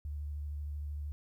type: tone with vibrato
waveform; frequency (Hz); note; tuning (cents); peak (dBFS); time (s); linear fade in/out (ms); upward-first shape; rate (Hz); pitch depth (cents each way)
sine; 73.42; D2; 0; -36; 0.05-1.12; 0; square; 13; 18
effects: 12-bit